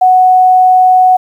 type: tone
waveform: sine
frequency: 740 Hz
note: F#5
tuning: in tune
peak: -3 dBFS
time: 0.01-1.17 s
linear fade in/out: 10 ms
effects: 7-bit